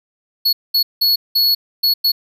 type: tone bursts at uneven times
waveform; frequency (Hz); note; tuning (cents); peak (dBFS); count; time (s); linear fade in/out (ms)
square; 4373; C#8; -24; -12; 6; 0.45-0.53 / 0.74-0.83 / 1.01-1.16 / 1.35-1.55 / 1.83-1.94 / 2.04-2.12; 10
effects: none